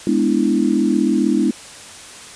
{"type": "chord", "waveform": "sine", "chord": "E dominant seventh", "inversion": "first", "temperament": "equal", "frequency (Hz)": [207.7, 246.9, 293.7, 329.6], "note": ["G#3", "B3", "D4", "E4"], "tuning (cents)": [0, 0, 0, 0], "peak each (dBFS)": -19, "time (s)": [0.07, 1.51], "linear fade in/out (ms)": 2, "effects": ["white hiss -37 dBFS RMS until 2.35 s", "resampled to 22050 Hz"]}